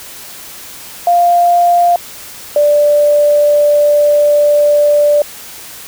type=tone pair in turn; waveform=sine; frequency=698.5 / 587.4 Hz; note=F5 / D5; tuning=0 / 0 cents; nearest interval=minor third; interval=300 cents; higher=first; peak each=-6 dBFS; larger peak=neither; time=1.07-1.96 / 2.56-5.22 s; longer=second; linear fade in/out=2 ms; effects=white hiss -31 dBFS RMS until 5.87 s